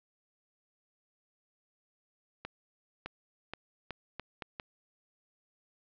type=accelerating click train; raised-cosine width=0.3 ms; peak=-22 dBFS; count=7; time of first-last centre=2.45-4.598 s; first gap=610 ms; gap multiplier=0.78; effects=low-pass 4000 Hz 12 dB/octave